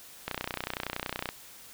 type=click train; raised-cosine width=0.3 ms; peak=-15 dBFS; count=32; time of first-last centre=0.28-1.29 s; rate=30.7 Hz; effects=white hiss -50 dBFS RMS until 1.73 s